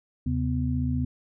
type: tone cluster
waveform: sine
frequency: 77.9 / 133.1 / 249.2 Hz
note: D#2 / C3 / B3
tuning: +3 / +30 / +16 cents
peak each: -28 dBFS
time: 0.26-1.05 s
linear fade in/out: 5 ms
effects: none